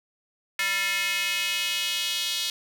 square tone with high-pass filter sweep, 195.5 Hz, G3, 4 cents flat, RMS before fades -27 dBFS, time 0.59-2.5 s, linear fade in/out 2 ms, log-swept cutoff 2000 to 3600 Hz, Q 2.7, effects none

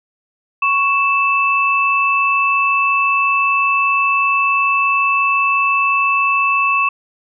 sine tone pair together, 1108.7 / 2637 Hz, C#6 / E7, 0 / 0 cents, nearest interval octave + minor third, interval 1500 cents, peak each -15 dBFS, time 0.62-6.89 s, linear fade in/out 5 ms, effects none

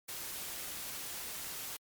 white noise, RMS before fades -42 dBFS, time 0.08-1.77 s, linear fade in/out 10 ms, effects MP3 96 kbps

